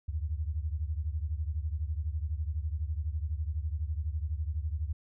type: beating tone pair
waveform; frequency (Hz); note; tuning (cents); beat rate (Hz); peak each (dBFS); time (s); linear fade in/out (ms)
sine; 73.42 / 85.42; D2 / F2; 0 / -38; 12; -32 / -35; 0.08-4.93; 10
effects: none